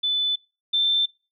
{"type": "tone pair in turn", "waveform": "sine", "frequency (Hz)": [3500, 3555], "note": ["A7", "A7"], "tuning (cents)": [-10, 17], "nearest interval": "unison", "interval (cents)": 27, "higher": "second", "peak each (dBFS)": [-20, -18], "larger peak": "second", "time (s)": [[0.03, 0.36], [0.73, 1.06]], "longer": "neither", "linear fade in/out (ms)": 10, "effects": ["noise-tail reverb RT60 0.3 s tail -22 dB re dry"]}